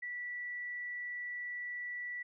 sine tone, 1957 Hz, B6, 16 cents flat, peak -38 dBFS, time 0.02-2.23 s, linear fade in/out 10 ms, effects none

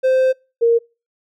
triangle / sine tone pair in turn, 520 / 465.2 Hz, C5 / A#4, -11 / -4 cents, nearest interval major second, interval 193 cents, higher first, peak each -10 dBFS, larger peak neither, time 0.03-0.33 / 0.61-0.79 s, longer first, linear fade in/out 20 ms, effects noise-tail reverb RT60 0.3 s tail -25 dB re dry

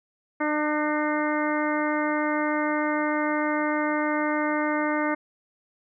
harmonic tone with a mistuned harmonic, 301.1 Hz, D4, 43 cents sharp, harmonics 1 / 2 / 3 / 4 / 5 / 6 / 7, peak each -26 / -29 / -31 / -32 / -33 / -34 / -34 dBFS, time 0.4-5.15 s, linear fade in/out 10 ms, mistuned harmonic 6, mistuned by +25 cents, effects none

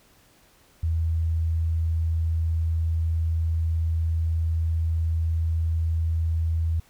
sine tone, 81.6 Hz, E2, 17 cents flat, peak -21 dBFS, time 0.83-6.8 s, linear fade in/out 5 ms, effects pink hiss -58 dBFS RMS until 6.89 s

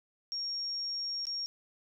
sine tone with dropouts, 5560 Hz, F8, 9 cents flat, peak -33 dBFS, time 0.32-1.46 s, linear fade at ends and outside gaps 0 ms, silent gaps 1.254-1.269 s, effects none

